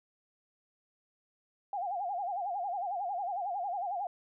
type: tone with vibrato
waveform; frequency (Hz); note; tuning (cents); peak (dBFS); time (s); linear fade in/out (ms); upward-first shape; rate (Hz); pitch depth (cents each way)
sine; 754; F#5; +32; -32; 1.73-4.07; 2; sine; 11; 160
effects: none